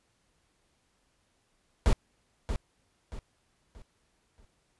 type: noise with echo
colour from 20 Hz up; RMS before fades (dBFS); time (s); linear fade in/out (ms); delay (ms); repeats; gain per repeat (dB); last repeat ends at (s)
brown; -21; 1.86-1.93; 0; 630; 4; -9; 4.45
effects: pink hiss -72 dBFS RMS until 4.79 s + resampled to 24000 Hz